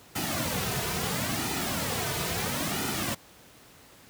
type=noise with flanger; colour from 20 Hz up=pink; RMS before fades=-30 dBFS; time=0.15-3.15 s; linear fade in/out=10 ms; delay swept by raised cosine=1.8 to 3.7 ms; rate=0.74 Hz; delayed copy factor=-0.65; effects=pink hiss -53 dBFS RMS until 4.09 s + high-pass 80 Hz 12 dB/octave